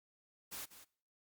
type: noise with echo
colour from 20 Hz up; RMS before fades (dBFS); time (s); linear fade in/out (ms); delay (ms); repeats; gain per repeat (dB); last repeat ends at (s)
white; -45; 0.51-0.66; 20; 190; 1; -12; 0.85
effects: noise-tail reverb RT60 0.5 s tail -21 dB re dry + Opus 48 kbps